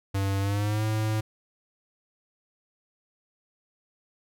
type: tone with pitch glide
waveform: square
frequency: 98 to 108.74 Hz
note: G2 to A2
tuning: 0 to -20 cents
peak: -25 dBFS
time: 0.14-1.21 s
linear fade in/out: 10 ms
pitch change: +180 cents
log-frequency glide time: 0.4-0.84 s
effects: none